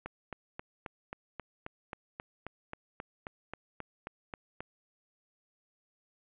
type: click train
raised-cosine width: 0.5 ms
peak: -24 dBFS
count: 18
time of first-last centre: 0.06-4.605 s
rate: 3.74 Hz
effects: resampled to 8000 Hz + 11-bit